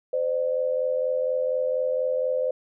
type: tone pair together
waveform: sine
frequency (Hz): 516 / 600.2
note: C5 / D5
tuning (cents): -24 / +38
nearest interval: minor third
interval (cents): 262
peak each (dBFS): -23 / -28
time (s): 0.13-2.51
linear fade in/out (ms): 5
effects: none